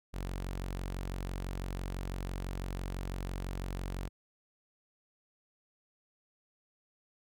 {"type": "tone", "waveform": "sawtooth", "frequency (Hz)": 46, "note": "F#1", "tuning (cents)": -9, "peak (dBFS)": -32, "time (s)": [0.13, 4.09], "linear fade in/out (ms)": 20, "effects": []}